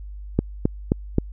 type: click train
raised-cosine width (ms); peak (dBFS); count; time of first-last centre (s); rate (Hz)
3; -4; 4; 0.39-1.184; 3.78
effects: added 50 Hz sine -33 dBFS peak until 1.32 s